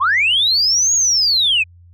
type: linear two-way sweep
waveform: sine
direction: up then down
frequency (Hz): 980 to 6760 to 2427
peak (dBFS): -11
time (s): 0-1.64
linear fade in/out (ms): 20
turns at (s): 0.94
effects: tanh soft clip ceiling -7 dBFS + added 87 Hz sine -42 dBFS peak until 1.93 s